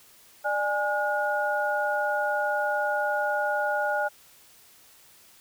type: tone cluster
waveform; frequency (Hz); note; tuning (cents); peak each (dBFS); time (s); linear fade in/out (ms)
sine; 596 / 827 / 1440; D5 / G#5 / F#6; +25 / -8 / -47; -28; 0.44-4.09; 20
effects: white hiss -55 dBFS RMS until 5.4 s